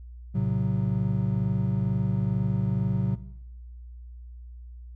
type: chord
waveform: triangle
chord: F# diminished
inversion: first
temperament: just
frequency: 111 / 133.2 / 185 Hz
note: A2 / C3 / F#3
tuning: +16 / +31 / 0 cents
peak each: -25 dBFS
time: 0.34-3.16 s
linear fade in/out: 20 ms
effects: noise-tail reverb RT60 0.9 s tail -17 dB re dry + added 60 Hz sine -40 dBFS peak until 4.95 s